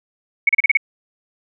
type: tone bursts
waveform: sine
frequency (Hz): 2217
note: C#7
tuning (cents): 0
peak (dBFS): -9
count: 6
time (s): 0.47-0.772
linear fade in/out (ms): 5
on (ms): 22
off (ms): 34
effects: none